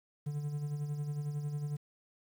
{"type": "tone with tremolo", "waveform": "triangle", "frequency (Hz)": 146.83, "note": "D3", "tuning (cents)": 0, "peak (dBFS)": -30, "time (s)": [0.26, 1.77], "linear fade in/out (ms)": 10, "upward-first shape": "sine", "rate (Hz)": 11, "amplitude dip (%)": 50, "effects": ["10-bit"]}